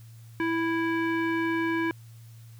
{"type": "tone with low-pass filter", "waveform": "square", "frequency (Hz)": 329.6, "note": "E4", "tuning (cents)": 0, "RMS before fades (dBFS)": -27, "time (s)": [0.4, 1.91], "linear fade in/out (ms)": 0, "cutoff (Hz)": 2000, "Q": 3.3, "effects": ["added 114 Hz sine -45 dBFS peak until 2.59 s", "white hiss -60 dBFS RMS until 2.59 s"]}